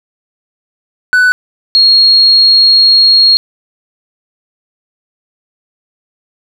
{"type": "tone pair in turn", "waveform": ["triangle", "sine"], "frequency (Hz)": [1493, 4283], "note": ["F#6", "C8"], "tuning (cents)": [15, 40], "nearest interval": "octave + tritone", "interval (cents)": 1825, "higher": "second", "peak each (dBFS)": -3, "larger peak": "neither", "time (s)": [[1.13, 1.32], [1.75, 3.37]], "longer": "second", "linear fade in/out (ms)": 0, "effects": []}